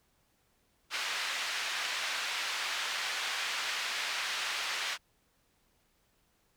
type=band-pass noise; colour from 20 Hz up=pink; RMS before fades=-35 dBFS; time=0.9-4.98 s; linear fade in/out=50 ms; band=1500 to 4500 Hz; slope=12 dB/octave; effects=pink hiss -72 dBFS RMS until 6.56 s